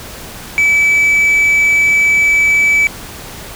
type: tone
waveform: sine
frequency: 2300 Hz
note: D7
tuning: 37 cents flat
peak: -5 dBFS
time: 0.58-2.87 s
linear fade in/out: 0 ms
effects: tanh soft clip ceiling -7 dBFS + pink hiss -30 dBFS RMS until 3.55 s